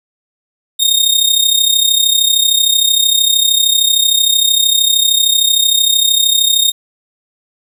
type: tone with amplitude modulation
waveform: sawtooth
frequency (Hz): 3700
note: A#7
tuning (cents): -14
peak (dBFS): -3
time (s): 0.79-6.72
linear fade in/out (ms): 20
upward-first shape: sine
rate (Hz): 33.1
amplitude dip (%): 70
effects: none